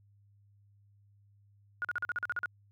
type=tone bursts; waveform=sine; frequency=1440 Hz; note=F#6; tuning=47 cents flat; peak=-30 dBFS; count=10; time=1.82-2.458 s; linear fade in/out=0 ms; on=26 ms; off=42 ms; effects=added 101 Hz sine -61 dBFS peak until 2.71 s